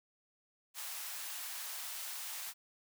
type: high-pass noise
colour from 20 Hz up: white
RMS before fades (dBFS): -43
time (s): 0.74-2.54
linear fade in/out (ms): 50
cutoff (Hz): 700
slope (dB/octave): 24
effects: none